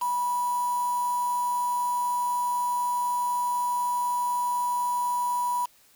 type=tone with quantisation; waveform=sine; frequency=976 Hz; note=B5; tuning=21 cents flat; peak=-24 dBFS; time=0.01-5.66 s; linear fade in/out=10 ms; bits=6; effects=white hiss -59 dBFS RMS until 5.95 s